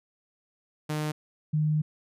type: tone pair in turn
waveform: sawtooth / sine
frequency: 152.3 / 152.99 Hz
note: D#3 / D#3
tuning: -37 / -29 cents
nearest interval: unison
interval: 8 cents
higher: second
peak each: -24 / -22 dBFS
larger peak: second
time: 0.89-1.12 / 1.53-1.82 s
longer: second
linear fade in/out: 10 ms
effects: resampled to 32000 Hz